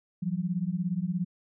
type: beating tone pair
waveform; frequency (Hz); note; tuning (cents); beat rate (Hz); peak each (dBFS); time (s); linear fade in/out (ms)
sine; 169.9 / 186.9; F3 / F#3; -47 / +18; 17; -30; 0.22-1.25; 10
effects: none